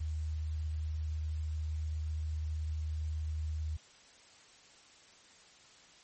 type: tone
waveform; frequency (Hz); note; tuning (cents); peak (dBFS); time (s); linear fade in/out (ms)
sine; 77.78; D#2; 0; -33; 0-3.77; 10
effects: white hiss -59 dBFS RMS until 6.03 s + MP3 32 kbps